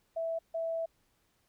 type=tone bursts at uneven times; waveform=sine; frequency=658 Hz; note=E5; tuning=3 cents flat; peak=-31 dBFS; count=2; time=0.16-0.39 / 0.54-0.86 s; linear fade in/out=10 ms; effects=pink hiss -73 dBFS RMS until 1.48 s